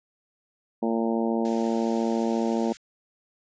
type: harmonic tone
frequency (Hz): 114.2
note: A#2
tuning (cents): -35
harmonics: 2 / 3 / 4 / 5 / 6 / 7 / 8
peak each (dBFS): -25 / -29 / -31 / -33 / -35 / -36 / -37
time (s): 0.82-2.73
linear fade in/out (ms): 10
type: band-stop noise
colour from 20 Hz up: white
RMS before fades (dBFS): -43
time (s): 1.45-2.77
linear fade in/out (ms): 0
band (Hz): 220 to 1300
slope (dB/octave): 96
effects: resampled to 16000 Hz